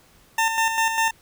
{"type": "tone with tremolo", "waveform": "20% pulse", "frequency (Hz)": 900, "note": "A5", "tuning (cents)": 39, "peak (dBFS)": -13, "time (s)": [0.38, 1.11], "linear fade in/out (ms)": 5, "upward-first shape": "square", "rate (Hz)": 5, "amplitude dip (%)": 50, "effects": ["pink hiss -55 dBFS RMS until 1.21 s"]}